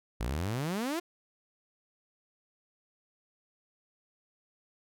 sawtooth exponential sweep, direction up, 51.91 to 359.7 Hz, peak -27 dBFS, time 0.2-1 s, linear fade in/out 10 ms, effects none

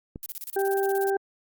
click, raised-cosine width 3 ms, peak -23 dBFS, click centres 0.159 s
violet noise bursts, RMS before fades -35 dBFS, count 15, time 0.23-1.1 s, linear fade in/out 0 ms, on 30 ms, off 30 ms
harmonic tone, 392 Hz, G4, in tune, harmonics 1 / 2 / 4, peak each -23 / -29 / -35 dBFS, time 0.56-1.17 s, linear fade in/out 5 ms
effects Opus 48 kbps

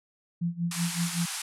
sine tone with tremolo, 171.2 Hz, F3, 34 cents flat, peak -24 dBFS, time 0.41-1.26 s, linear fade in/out 10 ms, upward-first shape sine, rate 5.3 Hz, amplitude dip 90%
white band-pass noise, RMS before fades -35 dBFS, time 0.71-1.42 s, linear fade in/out 5 ms, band 770 to 11000 Hz, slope 48 dB/octave
effects none

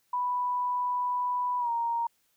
sine tone with pitch glide, 987.8 to 932.9 Hz, B5 to A#5, 0 to +1 cents, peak -26 dBFS, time 0.13-2.07 s, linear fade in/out 5 ms, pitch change -99 cents, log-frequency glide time 1.59-1.7 s, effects white hiss -71 dBFS RMS until 2.36 s

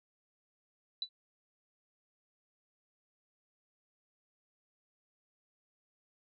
sine tone with exponential decay, 3969 Hz, B7, 8 cents sharp, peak -29 dBFS, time 1.02-1.09 s, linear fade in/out 2 ms, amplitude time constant 15 ms, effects none

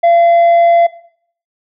sine tone with tanh clipping, 683 Hz, F5, 39 cents flat, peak -7 dBFS, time 0.03-0.87 s, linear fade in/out 10 ms, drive 4 dB, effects noise-tail reverb RT60 0.6 s tail -17 dB re dry

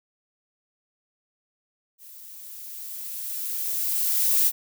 violet noise with level ramp, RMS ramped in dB -46 to -19 dBFS, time 1.98-4.52 s, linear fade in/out 50 ms, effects none

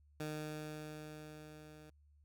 15% pulse tone with level ramp, 153 Hz, D#3, 29 cents flat, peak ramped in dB -33 to -49 dBFS, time 0.2-1.9 s, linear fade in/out 2 ms, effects added 73 Hz sine -64 dBFS peak until 2.24 s

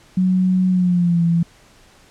sine tone with pitch glide, 185 to 168.67 Hz, F#3 to E3, 0 to +40 cents, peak -13 dBFS, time 0.17-1.43 s, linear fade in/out 5 ms, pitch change -160 cents, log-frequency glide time 0.69-1.23 s, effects pink hiss -50 dBFS RMS until 2.1 s + low-pass 9000 Hz 12 dB/octave

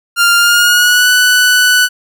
sawtooth tone with pitch glide, 1396.9 to 1488.5 Hz, F6 to F#6, 0 to +10 cents, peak -3 dBFS, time 0.16-1.89 s, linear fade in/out 50 ms, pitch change +110 cents, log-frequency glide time 0.37-1.1 s, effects none

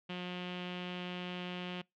sawtooth tone with low-pass filter, 179.5 Hz, F3, 48 cents sharp, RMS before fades -41 dBFS, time 0.09-1.82 s, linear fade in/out 10 ms, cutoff 3000 Hz, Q 4.6, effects noise-tail reverb RT60 0.2 s tail -26 dB re dry

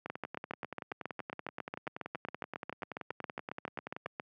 two click trains, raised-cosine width 0.5 ms, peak -22 / -24 dBFS, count 31 / 43, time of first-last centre 0.1-4.198 / 0.06-4.06 s, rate 7.32 / 10.5 Hz, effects high-pass 150 Hz 12 dB/octave

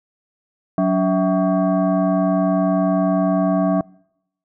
sine tone with frequency modulation, 185 Hz, F#3, in tune, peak -14 dBFS, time 0.78-3.81 s, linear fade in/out 2 ms, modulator 470 Hz, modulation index 1.3, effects noise-tail reverb RT60 0.8 s tail -26 dB re dry

